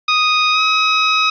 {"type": "tone with pitch glide", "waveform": "15% pulse", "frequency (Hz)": [1244.5, 1271.4], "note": ["D#6", "D#6"], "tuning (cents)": [0, 37], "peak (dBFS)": -5, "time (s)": [0.08, 1.3], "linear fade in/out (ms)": 5, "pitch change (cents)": 37, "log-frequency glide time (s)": [0.52, 0.61], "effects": ["resampled to 11025 Hz", "7-bit"]}